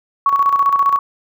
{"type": "tone with tremolo", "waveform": "sine", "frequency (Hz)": 1117, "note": "C#6", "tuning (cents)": 13, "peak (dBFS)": -9, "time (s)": [0.26, 0.99], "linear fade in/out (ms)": 2, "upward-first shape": "square", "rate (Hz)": 15, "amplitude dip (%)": 55, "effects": []}